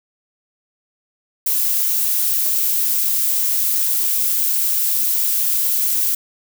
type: noise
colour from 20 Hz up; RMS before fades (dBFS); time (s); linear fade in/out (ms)
violet; -18; 1.46-6.15; 5
effects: none